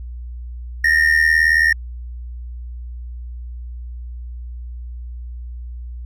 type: ring-modulated tone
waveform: triangle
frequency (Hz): 1839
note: A#6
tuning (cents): -24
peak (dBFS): -7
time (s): 0.84-1.73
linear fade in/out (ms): 5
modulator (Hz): 39.4
effects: added 60 Hz sine -28 dBFS peak until 6.05 s